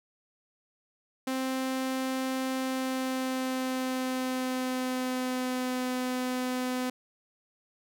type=tone with pitch glide; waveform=sawtooth; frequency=261.6 to 253 Hz; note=C4 to B3; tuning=0 to +42 cents; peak=-25 dBFS; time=1.27-6.9 s; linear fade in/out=5 ms; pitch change=-58 cents; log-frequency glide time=2.54-5.86 s; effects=none